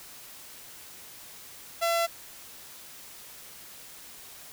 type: tone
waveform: sawtooth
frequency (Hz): 675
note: E5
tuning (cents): +41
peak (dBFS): -20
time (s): 1.81-2.07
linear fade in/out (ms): 20
effects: white hiss -47 dBFS RMS until 4.52 s